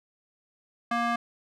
square tone with band-pass filter, 235.4 Hz, A#3, 17 cents sharp, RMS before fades -27 dBFS, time 0.91-1.16 s, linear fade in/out 5 ms, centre 1200 Hz, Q 1.3, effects none

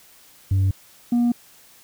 sine tone pair in turn, 96 / 239.5 Hz, G2 / A#3, -36 / +47 cents, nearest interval octave + major third, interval 1583 cents, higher second, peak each -13 dBFS, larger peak neither, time 0.51-0.71 / 1.12-1.32 s, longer neither, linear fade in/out 5 ms, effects tanh soft clip ceiling -15 dBFS + white hiss -51 dBFS RMS until 1.83 s

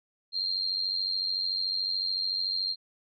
sine tone with amplitude modulation, 4194 Hz, C8, 3 cents sharp, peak -24 dBFS, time 0.32-2.76 s, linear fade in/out 50 ms, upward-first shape sine, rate 93.7 Hz, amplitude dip 70%, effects none

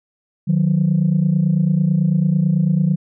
sine tone pair together, 153.6 / 182.66 Hz, D#3 / F#3, -22 / -22 cents, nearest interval minor third, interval 300 cents, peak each -15 dBFS, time 0.47-2.96 s, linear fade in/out 20 ms, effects tanh soft clip ceiling -8 dBFS

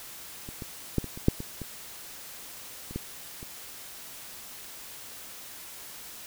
clicks, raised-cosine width 3 ms, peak -26 / -24 / -11 / -23 / -27 / -6 / -22 / -23 / -28 / -18 / -29 dBFS, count 11, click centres 0.489 / 0.622 / 0.983 / 1.043 / 1.175 / 1.284 / 1.404 / 1.617 / 2.91 / 2.96 / 3.429 s, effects white hiss -44 dBFS RMS until 6.26 s

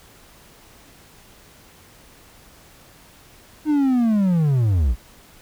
triangle linear sweep, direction down, 310 to 50.4 Hz, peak -13 dBFS, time 3.65-4.96 s, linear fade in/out 50 ms, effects pink hiss -49 dBFS RMS until 5.41 s

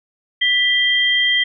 sine tone pair together, 1975.5 / 3182 Hz, B6 / G7, 0 / +25 cents, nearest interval minor sixth, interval 825 cents, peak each -16 dBFS, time 0.41-1.44 s, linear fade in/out 10 ms, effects none

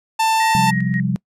45% pulse tone, 889 Hz, A5, 18 cents sharp, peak -14 dBFS, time 0.19-0.71 s, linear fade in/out 10 ms
sine tone with tremolo, 1880 Hz, A#6, 14 cents sharp, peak -23 dBFS, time 0.4-1 s, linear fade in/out 2 ms, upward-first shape square, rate 3.7 Hz, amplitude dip 65%
sine chord, C suspended fourth, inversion none, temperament just, 130.81 / 174.42 / 196.22 Hz, C3 / F3 / G3, 0 / -2 / +2 cents, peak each -21 dBFS, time 0.55-1.16 s, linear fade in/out 0 ms
effects noise-tail reverb RT60 0.1 s tail -24 dB re dry + low-pass 11000 Hz 12 dB/octave

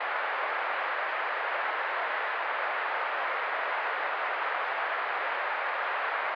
white band-pass noise, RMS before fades -31 dBFS, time 0-6.35 s, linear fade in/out 10 ms, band 550 to 1900 Hz, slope 24 dB/octave, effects resampled to 11025 Hz

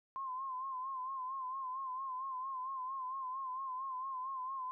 sine tone with vibrato, 1046.5 Hz, C6, in tune, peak -38 dBFS, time 0.16-4.71 s, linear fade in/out 0 ms, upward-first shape sine, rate 4.4 Hz, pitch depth 64 cents each way, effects none

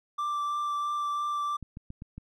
triangle tone with vibrato, 1174.7 Hz, D6, in tune, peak -26 dBFS, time 0.18-1.57 s, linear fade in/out 10 ms, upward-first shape triangle, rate 3 Hz, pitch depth 11 cents each way
clicks, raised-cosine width 5 ms, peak -28 dBFS, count 5, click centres 1.627 / 1.771 / 1.904 / 2.021 / 2.18 s
effects none

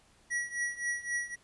square tone with tremolo, 1926 Hz, B6, 44 cents flat, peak -29 dBFS, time 0.3-1.36 s, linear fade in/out 20 ms, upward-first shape triangle, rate 3.8 Hz, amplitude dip 90%, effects pink hiss -64 dBFS RMS until 1.43 s + resampled to 24000 Hz

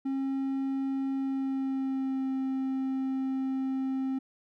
triangle tone with pitch glide, 269.8 to 265 Hz, C#4 to C4, -47 to +22 cents, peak -26 dBFS, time 0.05-4.19 s, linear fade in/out 10 ms, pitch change -31 cents, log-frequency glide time 1.15-2.3 s, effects none

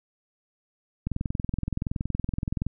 click train, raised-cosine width 5 ms, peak -15 dBFS, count 35, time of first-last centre 1.07-2.666 s, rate 21.3 Hz, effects none

